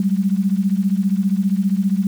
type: beating tone pair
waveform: sine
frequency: 189.8 / 204.8 Hz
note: F#3 / G#3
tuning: +44 / -24 cents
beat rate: 15 Hz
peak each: -17 / -19 dBFS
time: 0-2.07 s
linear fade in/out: 2 ms
effects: 7-bit